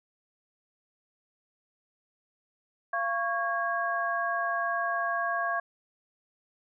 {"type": "tone cluster", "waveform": "sine", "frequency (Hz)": [686, 1112, 1635], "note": ["F5", "C#6", "G#6"], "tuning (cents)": [-31, 5, -28], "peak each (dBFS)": -31, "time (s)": [2.93, 5.6], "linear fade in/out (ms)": 5, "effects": []}